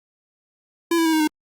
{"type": "tone with pitch steps", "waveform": "square", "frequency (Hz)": [337.1, 329.2, 321.5, 314, 306.6], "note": ["E4", "E4", "E4", "D#4", "D#4"], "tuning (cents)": [39, -2, -43, 16, -25], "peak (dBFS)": -17, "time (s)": [0.91, 1.275], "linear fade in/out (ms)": 5, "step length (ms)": 73, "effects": ["Opus 48 kbps"]}